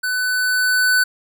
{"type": "tone with level ramp", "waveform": "square", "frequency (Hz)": 1500, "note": "F#6", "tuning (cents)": 23, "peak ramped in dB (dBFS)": [-20, -13], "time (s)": [0.03, 1.04], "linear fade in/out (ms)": 10, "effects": []}